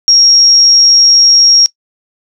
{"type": "tone", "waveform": "sine", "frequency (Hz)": 5588, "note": "F8", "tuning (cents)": 0, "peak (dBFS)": -3, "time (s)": [0.08, 1.66], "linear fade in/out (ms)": 0, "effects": ["noise-tail reverb RT60 0.1 s tail -21 dB re dry"]}